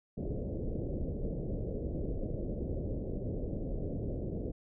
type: low-pass noise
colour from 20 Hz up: pink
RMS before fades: -36 dBFS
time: 0.17-4.52 s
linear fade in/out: 10 ms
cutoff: 570 Hz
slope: 48 dB/octave
effects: none